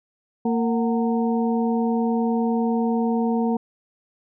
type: harmonic tone with a mistuned harmonic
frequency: 230 Hz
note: A#3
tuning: 23 cents flat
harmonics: 1 / 2 / 3 / 4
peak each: -20 / -26 / -30 / -32 dBFS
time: 0.45-3.57 s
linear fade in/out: 5 ms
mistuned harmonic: 3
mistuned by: +120 cents
effects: none